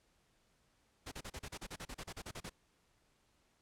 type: noise bursts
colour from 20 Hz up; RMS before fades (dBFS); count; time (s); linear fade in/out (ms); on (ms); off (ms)
pink; -45; 16; 1.06-2.497; 10; 57; 35
effects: pink hiss -74 dBFS RMS until 3.61 s + low-pass 10000 Hz 12 dB/octave